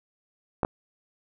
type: clicks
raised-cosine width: 1 ms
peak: -11 dBFS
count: 2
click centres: 0.632 / 0.649 s
effects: none